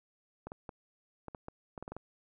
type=clicks; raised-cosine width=1 ms; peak=-28 dBFS; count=11; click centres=0.47 / 0.519 / 0.692 / 1.283 / 1.348 / 1.484 / 1.778 / 1.826 / 1.879 / 1.92 / 1.966 s; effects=none